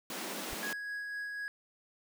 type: high-pass noise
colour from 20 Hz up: pink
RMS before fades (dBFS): -40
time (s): 0.1-0.73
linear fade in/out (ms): 2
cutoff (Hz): 180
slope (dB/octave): 96
type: noise with exponential growth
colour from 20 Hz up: brown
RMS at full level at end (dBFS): -39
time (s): 0.46-0.54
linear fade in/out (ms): 0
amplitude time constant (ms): 16
type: tone with tremolo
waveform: triangle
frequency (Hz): 1661.2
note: G#6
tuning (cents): 0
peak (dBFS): -34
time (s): 0.63-1.48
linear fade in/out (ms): 0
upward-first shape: sine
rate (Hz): 4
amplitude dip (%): 25
effects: none